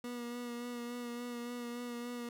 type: tone with vibrato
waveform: 30% pulse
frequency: 240.8 Hz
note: B3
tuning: 44 cents flat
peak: -37 dBFS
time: 0.04-2.29 s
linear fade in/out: 2 ms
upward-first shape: sine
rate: 3.5 Hz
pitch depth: 22 cents each way
effects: none